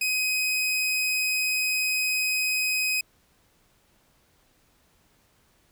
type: tone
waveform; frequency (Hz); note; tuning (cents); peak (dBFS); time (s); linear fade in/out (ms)
sawtooth; 2517; D#7; +19; -20; 0.01-3.01; 5
effects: pink hiss -64 dBFS RMS until 5.71 s